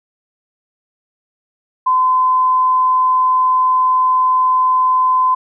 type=tone; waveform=sine; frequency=1023 Hz; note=C6; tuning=39 cents flat; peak=-10 dBFS; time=1.86-5.35 s; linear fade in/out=10 ms; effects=none